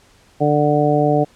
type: harmonic tone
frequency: 148 Hz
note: D3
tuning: 14 cents sharp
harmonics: 1 / 2 / 3 / 4 / 5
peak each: -19 / -19 / -19 / -19 / -19 dBFS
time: 0.4-1.25 s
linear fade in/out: 20 ms
effects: pink hiss -52 dBFS RMS until 1.35 s + low-pass 9000 Hz 12 dB/octave